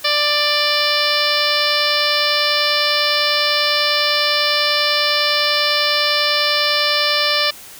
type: harmonic tone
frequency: 590 Hz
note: D5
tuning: 8 cents sharp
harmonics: 1 / 2 / 3 / 4 / 5 / 6 / 7 / 8 / 9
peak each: -23 / -23 / -23 / -23 / -23 / -23 / -23 / -23 / -23 dBFS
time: 0.04-7.51 s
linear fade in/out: 10 ms
effects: white hiss -38 dBFS RMS until 7.79 s